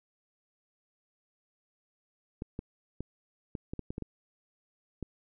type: clicks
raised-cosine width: 3 ms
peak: -23 dBFS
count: 10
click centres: 2.421 / 2.591 / 3.006 / 3.552 / 3.735 / 3.793 / 3.905 / 3.981 / 4.023 / 5.027 s
effects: none